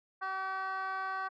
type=tone with frequency modulation; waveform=sine; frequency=1145 Hz; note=D6; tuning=44 cents flat; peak=-31 dBFS; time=0.21-1.29 s; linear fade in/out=20 ms; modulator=382 Hz; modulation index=1.2; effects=tanh soft clip ceiling -32 dBFS + high-pass 400 Hz 12 dB/octave